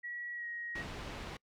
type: tone with pitch glide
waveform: sine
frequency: 1924 to 1887.7 Hz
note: B6 to A#6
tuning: -46 to +21 cents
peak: -39 dBFS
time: 0.03-0.83 s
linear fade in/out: 20 ms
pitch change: -33 cents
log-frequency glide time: 0.34-0.46 s
type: low-pass noise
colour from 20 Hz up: pink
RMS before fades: -44 dBFS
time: 0.75-1.37 s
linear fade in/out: 5 ms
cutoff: 3900 Hz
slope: 12 dB/octave
effects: noise-tail reverb RT60 0.1 s tail -26 dB re dry